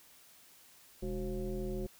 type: tone with frequency modulation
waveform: sine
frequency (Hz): 204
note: G#3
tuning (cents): -31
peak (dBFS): -34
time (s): 1.02-1.87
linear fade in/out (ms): 10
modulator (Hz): 165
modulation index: 1.6
effects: white hiss -60 dBFS RMS until 1.99 s